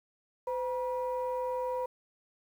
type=tone pair together; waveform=sine; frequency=509 / 960.9 Hz; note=C5 / B5; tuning=-48 / -48 cents; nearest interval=major seventh; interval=1100 cents; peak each=-31 / -34 dBFS; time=0.47-1.86 s; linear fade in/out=5 ms; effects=tanh soft clip ceiling -25 dBFS + 10-bit

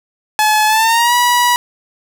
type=tone with pitch glide; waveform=sawtooth; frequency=856 to 972 Hz; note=A5 to B5; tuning=-48 to -28 cents; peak=-6 dBFS; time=0.39-1.56 s; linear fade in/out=0 ms; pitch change=+220 cents; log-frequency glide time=0.67-1.14 s; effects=none

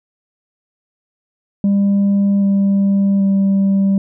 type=tone with pitch steps; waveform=sine; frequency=199.6 / 197.65 / 195.72 Hz; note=G3 / G3 / G3; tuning=+32 / +15 / -2 cents; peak=-8 dBFS; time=1.64-3.98 s; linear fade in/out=2 ms; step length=780 ms; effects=tanh soft clip ceiling -10 dBFS

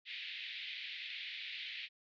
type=band-pass noise; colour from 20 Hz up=pink; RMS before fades=-45 dBFS; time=0.05-1.89 s; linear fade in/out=50 ms; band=2000 to 4000 Hz; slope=48 dB/octave; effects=none

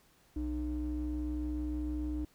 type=ring-modulated tone; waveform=triangle; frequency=183.2 Hz; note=F#3; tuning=17 cents flat; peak=-26 dBFS; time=0.36-2.25 s; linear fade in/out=5 ms; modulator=121 Hz; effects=tanh soft clip ceiling -28 dBFS + pink hiss -66 dBFS RMS until 2.34 s

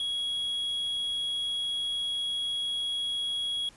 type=tone; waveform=triangle; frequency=3322 Hz; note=G#7; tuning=in tune; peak=-27 dBFS; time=0-3.69 s; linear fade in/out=2 ms; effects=pink hiss -56 dBFS RMS until 3.76 s + resampled to 24000 Hz

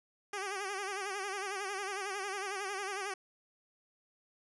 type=tone with vibrato; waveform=10% pulse; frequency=394.3 Hz; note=G4; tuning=10 cents sharp; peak=-28 dBFS; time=0.33-3.14 s; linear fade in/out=5 ms; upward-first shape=sine; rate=11 Hz; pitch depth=87 cents each way; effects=resampled to 24000 Hz

